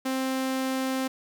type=tone; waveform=sawtooth; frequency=262.8 Hz; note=C4; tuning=8 cents sharp; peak=-22 dBFS; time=0.05-1.08 s; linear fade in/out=10 ms; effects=none